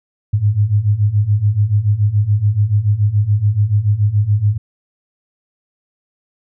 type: beating tone pair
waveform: sine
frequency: 100 / 107 Hz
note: G2 / A2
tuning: +35 / -48 cents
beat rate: 7 Hz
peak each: -16 / -13 dBFS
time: 0.33-4.58 s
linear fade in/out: 10 ms
effects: none